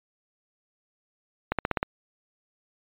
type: accelerating click train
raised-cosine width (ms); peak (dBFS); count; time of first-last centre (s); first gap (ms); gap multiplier
0.5; -9; 6; 1.52-1.829; 67; 0.96
effects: resampled to 8000 Hz